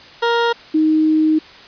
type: tone pair in turn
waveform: 20% pulse / sine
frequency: 468.8 / 312.3 Hz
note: A#4 / D#4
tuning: +10 / +7 cents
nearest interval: perfect fifth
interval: 703 cents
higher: first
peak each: -9 / -11 dBFS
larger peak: first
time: 0.22-0.53 / 0.74-1.39 s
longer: second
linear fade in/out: 10 ms
effects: white hiss -40 dBFS RMS until 1.67 s + resampled to 11025 Hz